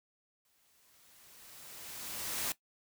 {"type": "noise with exponential growth", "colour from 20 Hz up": "white", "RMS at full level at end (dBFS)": -34, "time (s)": [0.45, 2.52], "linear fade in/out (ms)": 2, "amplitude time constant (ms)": 450, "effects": ["noise-tail reverb RT60 0.1 s tail -17 dB re dry"]}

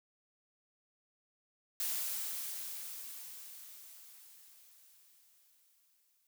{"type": "noise with exponential decay", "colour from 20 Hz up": "blue", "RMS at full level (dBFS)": -35, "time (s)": [1.8, 6.27], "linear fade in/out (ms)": 1, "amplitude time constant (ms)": 970, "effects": []}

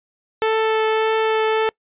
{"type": "tone with vibrato", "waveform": "sawtooth", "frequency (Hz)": 440, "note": "A4", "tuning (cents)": 0, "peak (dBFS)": -12, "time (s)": [0.42, 1.69], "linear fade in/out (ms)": 0, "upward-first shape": "triangle", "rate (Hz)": 1.7, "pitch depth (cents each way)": 9, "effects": ["noise-tail reverb RT60 0.1 s tail -26 dB re dry", "resampled to 8000 Hz"]}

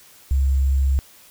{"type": "tone with sample-and-hold", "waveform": "sine", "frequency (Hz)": 67.5, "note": "C#2", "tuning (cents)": -45, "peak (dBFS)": -15, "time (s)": [0.31, 0.99], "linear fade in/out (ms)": 0, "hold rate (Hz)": 7350, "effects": ["white hiss -49 dBFS RMS until 1.3 s"]}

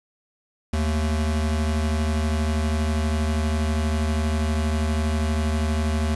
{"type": "tone pair together", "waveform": "square", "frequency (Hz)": [77.78, 220.9], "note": ["D#2", "A3"], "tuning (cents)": [0, 7], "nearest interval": "octave + tritone", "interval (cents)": 1807, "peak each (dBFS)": [-22, -29], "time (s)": [0.73, 6.15], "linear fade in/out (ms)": 5, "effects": ["resampled to 22050 Hz", "8-bit"]}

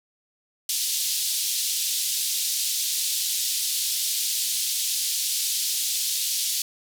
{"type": "band-pass noise", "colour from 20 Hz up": "pink", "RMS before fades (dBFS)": -26, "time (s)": [0.69, 6.62], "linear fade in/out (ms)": 2, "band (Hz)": [3600, 15000], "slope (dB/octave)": 24, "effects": []}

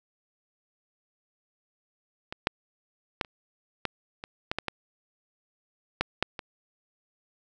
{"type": "clicks", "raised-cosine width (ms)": 0.3, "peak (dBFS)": [-19, -6, -9, -30, -11, -21, -12, -12, -13, -8, -7, -19], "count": 12, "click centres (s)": [2.325, 2.471, 3.212, 3.248, 3.853, 4.239, 4.515, 4.586, 4.683, 6.01, 6.226, 6.392], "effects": []}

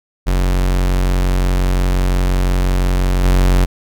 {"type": "tone with level steps", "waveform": "45% pulse", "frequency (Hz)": 45.74, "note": "F#1", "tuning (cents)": -19, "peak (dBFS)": [-12, -9], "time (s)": [0.26, 3.66], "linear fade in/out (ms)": 20, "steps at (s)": 3.23, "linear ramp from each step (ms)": 20, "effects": []}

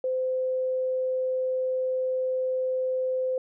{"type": "tone", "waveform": "sine", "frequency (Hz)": 515, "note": "C5", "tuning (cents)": -28, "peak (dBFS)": -24, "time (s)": [0.04, 3.38], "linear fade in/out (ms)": 2, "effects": []}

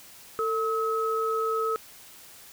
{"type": "tone pair together", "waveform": "sine", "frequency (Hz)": [447.9, 1283.8], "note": ["A4", "E6"], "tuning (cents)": [31, -46], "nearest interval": "octave + tritone", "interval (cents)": 1823, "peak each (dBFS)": -27, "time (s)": [0.39, 1.76], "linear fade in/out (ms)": 0, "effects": ["white hiss -49 dBFS RMS until 2.52 s"]}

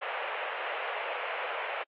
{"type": "band-pass noise", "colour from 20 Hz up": "pink", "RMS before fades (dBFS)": -35, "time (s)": [0.01, 1.84], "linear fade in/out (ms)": 20, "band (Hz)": [480, 2900], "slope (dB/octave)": 48, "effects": ["AAC 48 kbps"]}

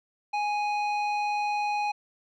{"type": "tone with low-pass filter", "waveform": "square", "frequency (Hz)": 830.6, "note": "G#5", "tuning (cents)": 0, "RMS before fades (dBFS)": -28, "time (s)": [0.33, 1.92], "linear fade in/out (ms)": 10, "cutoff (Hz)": 3100, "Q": 1.1, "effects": []}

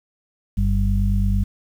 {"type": "harmonic tone", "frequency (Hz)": 49, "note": "G1", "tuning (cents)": 0, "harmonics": [1, 2, 4], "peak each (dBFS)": [-18, -21, -24], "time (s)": [0.57, 1.44], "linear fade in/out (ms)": 10, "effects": ["8-bit"]}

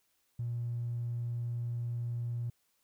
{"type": "tone with tanh clipping", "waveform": "triangle", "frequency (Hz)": 118.9, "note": "A#2", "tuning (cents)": 35, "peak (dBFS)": -32, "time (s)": [0.39, 2.5], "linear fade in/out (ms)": 5, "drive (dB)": 1, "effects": ["white hiss -75 dBFS RMS until 2.83 s"]}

